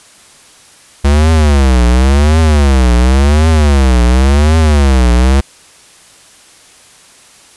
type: tone with vibrato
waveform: square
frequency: 69.3 Hz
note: C#2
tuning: in tune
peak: -6 dBFS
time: 1.04-5.41 s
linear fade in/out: 10 ms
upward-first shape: triangle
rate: 0.92 Hz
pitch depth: 280 cents each way
effects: white hiss -41 dBFS RMS until 7.56 s + resampled to 24000 Hz